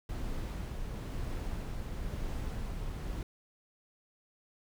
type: noise with tremolo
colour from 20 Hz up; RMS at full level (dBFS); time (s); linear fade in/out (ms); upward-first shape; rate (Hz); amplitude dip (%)
brown; -36; 0.09-3.23; 2; sine; 1; 25
effects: none